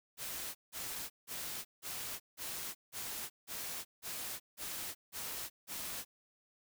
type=noise bursts; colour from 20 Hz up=white; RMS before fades=-42 dBFS; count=11; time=0.17-6.05 s; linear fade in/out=50 ms; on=380 ms; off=170 ms; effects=none